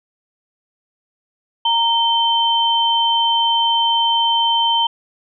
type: tone pair together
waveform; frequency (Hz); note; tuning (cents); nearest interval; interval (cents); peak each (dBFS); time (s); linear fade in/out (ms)
sine; 926 / 3100; A#5 / G7; -12 / -20; octave + major sixth; 2092; -16; 1.65-4.87; 5
effects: none